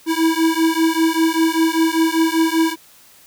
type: beating tone pair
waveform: square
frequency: 322.6 / 327.7 Hz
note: E4 / E4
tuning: -37 / -10 cents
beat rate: 5.1 Hz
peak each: -18 dBFS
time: 0.06-2.76 s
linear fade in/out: 50 ms
effects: white hiss -48 dBFS RMS until 3.26 s